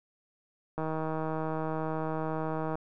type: click train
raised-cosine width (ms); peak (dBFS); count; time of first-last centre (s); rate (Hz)
1; -20; 313; 0.78-2.755; 158
effects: none